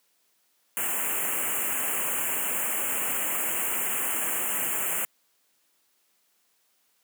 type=band-stop noise; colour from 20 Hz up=white; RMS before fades=-28 dBFS; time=0.77-5.05 s; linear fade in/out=0 ms; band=3000 to 6900 Hz; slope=96 dB/octave; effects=white hiss -69 dBFS RMS until 7.03 s + high-pass 200 Hz 12 dB/octave